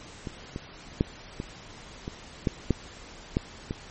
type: clicks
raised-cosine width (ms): 3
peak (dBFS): -20 / -20 / -8 / -18 / -20 / -10 / -8 / -10 / -17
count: 9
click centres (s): 0.272 / 0.561 / 1.009 / 1.401 / 2.079 / 2.472 / 2.707 / 3.369 / 3.709
effects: pink hiss -46 dBFS RMS until 3.9 s + MP3 32 kbps